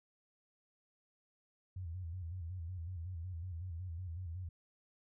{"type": "tone with vibrato", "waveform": "sine", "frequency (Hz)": 87.31, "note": "F2", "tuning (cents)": 0, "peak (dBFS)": -40, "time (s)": [1.76, 4.49], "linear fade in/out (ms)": 5, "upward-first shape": "square", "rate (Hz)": 5.4, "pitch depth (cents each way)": 98, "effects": []}